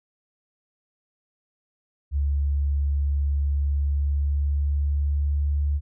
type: tone with pitch glide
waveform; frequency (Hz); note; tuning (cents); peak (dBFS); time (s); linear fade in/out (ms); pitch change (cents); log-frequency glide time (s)
sine; 71 to 72.41; C#2 to D2; +42 to -24; -20; 2.11-5.81; 50; +34; 3.62-5.7
effects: none